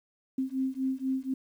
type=beating tone pair; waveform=sine; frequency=261.6 / 265.7 Hz; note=C4 / C4; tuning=0 / +27 cents; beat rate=4.1 Hz; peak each=-31 / -31 dBFS; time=0.38-1.34 s; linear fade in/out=5 ms; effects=10-bit